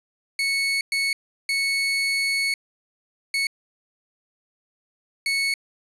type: tone bursts at uneven times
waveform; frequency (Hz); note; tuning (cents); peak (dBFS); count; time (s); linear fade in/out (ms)
30% pulse; 2210; C#7; -6; -18; 5; 0.39-0.81 / 0.92-1.13 / 1.49-2.54 / 3.34-3.47 / 5.26-5.54; 2
effects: resampled to 24000 Hz + 10-bit